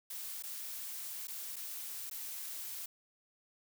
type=noise with dropouts; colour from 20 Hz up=blue; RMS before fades=-43 dBFS; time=0.1-2.86 s; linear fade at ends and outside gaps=5 ms; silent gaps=0.425-0.435 / 1.272-1.281 / 1.559-1.564 / 2.099-2.111 s; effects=none